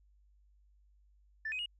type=tone with pitch steps; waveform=sine; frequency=1765 / 2514 / 2874 Hz; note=A6 / D#7 / F7; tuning=+5 / +17 / +49 cents; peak=-34 dBFS; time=1.45-1.66 s; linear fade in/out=5 ms; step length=70 ms; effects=tanh soft clip ceiling -31 dBFS + added 50 Hz sine -63 dBFS peak until 1.79 s